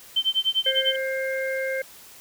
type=tone with tremolo; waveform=sine; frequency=3100 Hz; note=G7; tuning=20 cents flat; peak=-17 dBFS; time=0.16-0.96 s; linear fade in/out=5 ms; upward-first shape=sine; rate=10 Hz; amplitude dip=100%
type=harmonic tone; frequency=530 Hz; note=C5; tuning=22 cents sharp; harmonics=1 / 3 / 4; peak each=-26 / -31 / -32 dBFS; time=0.66-1.82 s; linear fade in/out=5 ms
effects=white hiss -47 dBFS RMS until 2.2 s